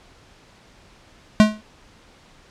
square tone with exponential decay, 213.7 Hz, G#3, 50 cents sharp, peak -6 dBFS, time 1.4-1.61 s, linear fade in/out 0 ms, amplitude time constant 44 ms, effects pink hiss -51 dBFS RMS until 2.5 s + low-pass 6000 Hz 12 dB/octave

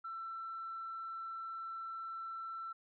sine tone, 1339 Hz, E6, 27 cents sharp, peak -40 dBFS, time 0.04-2.73 s, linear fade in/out 10 ms, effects tanh soft clip ceiling -36 dBFS

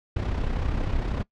brown noise with amplitude modulation, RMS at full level -24 dBFS, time 0.16-1.23 s, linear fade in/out 5 ms, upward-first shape sine, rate 32.7 Hz, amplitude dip 55%, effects noise-tail reverb RT60 0.1 s tail -21 dB re dry + low-pass 4000 Hz 12 dB/octave

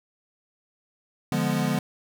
square chord, D diminished seventh, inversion none, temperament equal, 146.83 / 174.61 / 207.7 / 246.9 Hz, D3 / F3 / Ab3 / Cb4, 0 / 0 / 0 / 0 cents, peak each -29 dBFS, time 1.32-1.79 s, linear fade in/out 2 ms, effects none

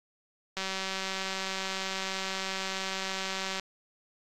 click train, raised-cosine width 0.2 ms, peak -16 dBFS, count 579, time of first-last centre 0.57-3.596 s, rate 191 Hz, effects AAC 64 kbps

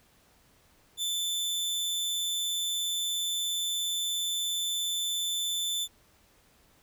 sawtooth tone with amplitude modulation, 3520 Hz, A7, in tune, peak -24 dBFS, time 0.97-5.88 s, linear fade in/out 50 ms, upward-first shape sine, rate 177 Hz, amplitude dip 35%, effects pink hiss -63 dBFS RMS until 6.82 s

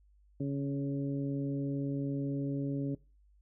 harmonic tone with a mistuned harmonic, 139.4 Hz, C#3, 10 cents sharp, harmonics 1 / 2 / 3 / 4, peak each -34 / -34 / -43 / -46 dBFS, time 0.4-2.95 s, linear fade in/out 5 ms, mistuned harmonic 1, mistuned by +16 cents, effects noise-tail reverb RT60 0.3 s tail -21 dB re dry + added 50 Hz sine -61 dBFS peak until 3.41 s

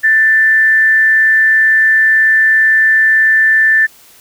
sine tone with amplitude modulation, 1771 Hz, A6, 11 cents sharp, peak -5 dBFS, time 0.03-3.87 s, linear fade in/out 20 ms, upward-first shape sine, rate 277 Hz, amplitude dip 25%, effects white hiss -43 dBFS RMS until 4.2 s

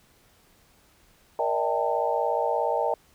sine tone cluster, 470.8 / 585 / 642 / 794 / 899 Hz, A#4 / D5 / E5 / G5 / A5, +17 / -7 / -46 / +22 / +37 cents, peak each -29 dBFS, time 1.39-2.94 s, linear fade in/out 2 ms, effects pink hiss -60 dBFS RMS until 3.14 s

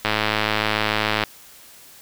click train, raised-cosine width 0.3 ms, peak -3 dBFS, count 128, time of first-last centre 0.05-1.237 s, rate 107 Hz, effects white hiss -46 dBFS RMS until 2.01 s

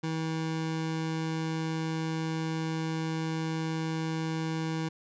25% pulse tone, 160.5 Hz, E3, 46 cents flat, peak -26 dBFS, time 0.03-4.89 s, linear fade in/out 10 ms, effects resampled to 16000 Hz

